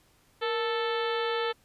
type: harmonic tone with a mistuned harmonic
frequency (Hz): 439.9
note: A4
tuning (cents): 0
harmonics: 1 / 2 / 3 / 4 / 5 / 6 / 7 / 8 / 9 / 10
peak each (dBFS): -29 / -35 / -35 / -37 / -42 / -43 / -40 / -41 / -45 / -49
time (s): 0.41-1.53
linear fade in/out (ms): 20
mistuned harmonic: 1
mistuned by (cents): +100
effects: pink hiss -64 dBFS RMS until 1.64 s + resampled to 32000 Hz